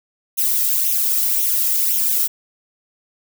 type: noise with flanger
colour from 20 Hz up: violet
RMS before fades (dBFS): -18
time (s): 0.37-2.28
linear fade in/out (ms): 20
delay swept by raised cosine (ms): 0.31 to 1.61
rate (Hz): 1.9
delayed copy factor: +0.65
effects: none